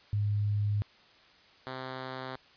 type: tone pair in turn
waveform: sine / 5% pulse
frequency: 103.4 / 130.28 Hz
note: G#2 / C3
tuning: -7 / -7 cents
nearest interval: major third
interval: 400 cents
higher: second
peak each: -26 dBFS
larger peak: neither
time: 0.13-0.82 / 1.67-2.36 s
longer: neither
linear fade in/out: 0 ms
effects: white hiss -59 dBFS RMS until 2.56 s + resampled to 11025 Hz